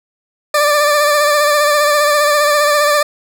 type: tone with vibrato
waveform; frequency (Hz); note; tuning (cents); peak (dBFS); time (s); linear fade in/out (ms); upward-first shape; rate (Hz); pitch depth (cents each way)
20% pulse; 590; D5; +8; -5; 0.54-3.03; 5; sine; 15; 34
effects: none